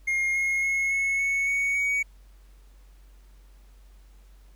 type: tone with pitch steps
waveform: triangle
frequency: 2135 / 2154 / 2172 / 2191 / 2210 / 2230 / 2249 Hz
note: C7 / C7 / C#7 / C#7 / C#7 / C#7 / C#7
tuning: +34 / +50 / -36 / -21 / -6 / +10 / +24 cents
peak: -21 dBFS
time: 0.07-2.03 s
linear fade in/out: 10 ms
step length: 280 ms
effects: added 47 Hz sine -49 dBFS peak until 4.55 s + pink hiss -64 dBFS RMS until 4.55 s